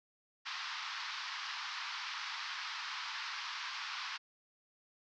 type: band-pass noise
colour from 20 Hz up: pink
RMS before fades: -42 dBFS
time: 0.45-4.18 s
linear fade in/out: 20 ms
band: 950 to 5400 Hz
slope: 48 dB/octave
effects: none

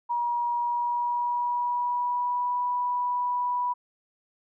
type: tone with pitch glide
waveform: sine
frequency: 956 to 981.7 Hz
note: A#5 to B5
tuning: +43 to -11 cents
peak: -24 dBFS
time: 0.09-3.74 s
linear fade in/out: 20 ms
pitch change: +46 cents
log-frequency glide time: 0.53-2.57 s
effects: none

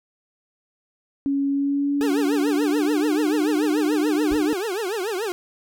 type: tone with pitch glide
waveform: sine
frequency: 278.3 to 301.7 Hz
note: C#4 to D4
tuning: +7 to +47 cents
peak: -19 dBFS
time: 1.26-4.53 s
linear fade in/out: 0 ms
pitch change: +140 cents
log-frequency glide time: 1.49-3.16 s
type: tone with vibrato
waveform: 40% pulse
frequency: 406.8 Hz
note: G#4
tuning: 36 cents flat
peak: -23 dBFS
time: 2.01-5.32 s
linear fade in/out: 0 ms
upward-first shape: triangle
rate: 6.9 Hz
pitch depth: 280 cents each way
type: noise with exponential decay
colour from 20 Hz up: brown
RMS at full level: -27 dBFS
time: 4.31-4.49 s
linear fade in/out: 5 ms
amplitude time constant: 37 ms
effects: none

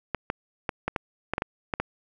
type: clicks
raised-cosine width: 0.5 ms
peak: -11 dBFS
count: 10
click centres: 0.147 / 0.301 / 0.692 / 0.88 / 0.962 / 1.336 / 1.381 / 1.421 / 1.738 / 1.8 s
effects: none

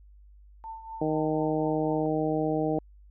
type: tone with tremolo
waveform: sine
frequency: 894 Hz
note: A5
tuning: 27 cents sharp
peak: -35 dBFS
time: 0.64-2.06 s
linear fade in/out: 0 ms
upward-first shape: triangle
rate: 4.1 Hz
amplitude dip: 70%
type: harmonic tone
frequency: 155.56 Hz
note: D#3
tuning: in tune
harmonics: 1 / 2 / 3 / 4 / 5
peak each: -33 / -28 / -30 / -32 / -34 dBFS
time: 1.01-2.79 s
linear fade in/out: 5 ms
effects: added 50 Hz sine -50 dBFS peak until 3.1 s

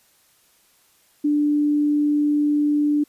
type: tone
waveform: sine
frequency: 294.7 Hz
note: D4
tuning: 6 cents sharp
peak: -16 dBFS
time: 1.24-3.04 s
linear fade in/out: 10 ms
effects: white hiss -59 dBFS RMS until 3.08 s + resampled to 32000 Hz

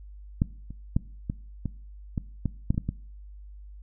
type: clicks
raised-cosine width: 5 ms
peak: -9 / -27 / -10 / -16 / -16 / -15 / -13 / -10 / -23 / -13 / -15 dBFS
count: 11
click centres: 0.419 / 0.706 / 0.965 / 1.299 / 1.657 / 2.178 / 2.457 / 2.705 / 2.745 / 2.779 / 2.89 s
effects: noise-tail reverb RT60 0.5 s tail -21 dB re dry + added 50 Hz sine -42 dBFS peak until 3.82 s

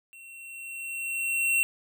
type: tone with level ramp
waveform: square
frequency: 2723 Hz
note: F7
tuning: 44 cents flat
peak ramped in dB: -47 to -21 dBFS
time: 0.13-1.63 s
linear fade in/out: 0 ms
effects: none

